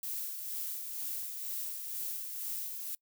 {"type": "noise with tremolo", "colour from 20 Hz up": "violet", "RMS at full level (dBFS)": -37, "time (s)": [0.03, 2.95], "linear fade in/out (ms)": 2, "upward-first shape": "sine", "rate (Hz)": 2.1, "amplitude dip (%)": 40, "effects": ["noise-tail reverb RT60 0.1 s tail -25 dB re dry"]}